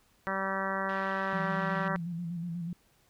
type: harmonic tone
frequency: 192.9 Hz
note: G3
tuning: 28 cents flat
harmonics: 1 / 2 / 3 / 4 / 5 / 6 / 7 / 8 / 9 / 10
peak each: -38 / -42 / -37 / -41 / -38 / -37 / -39 / -38 / -41 / -41 dBFS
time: 0.27-1.96 s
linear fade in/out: 0 ms
type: band-pass noise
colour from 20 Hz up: white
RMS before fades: -50 dBFS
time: 0.89-1.88 s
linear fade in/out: 0 ms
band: 970 to 3400 Hz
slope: 24 dB/octave
type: tone with vibrato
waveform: sine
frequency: 171 Hz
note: F3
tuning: 36 cents flat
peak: -33 dBFS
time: 1.33-2.73 s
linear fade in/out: 2 ms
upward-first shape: square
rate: 8.2 Hz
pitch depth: 48 cents each way
effects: pink hiss -67 dBFS RMS until 3.09 s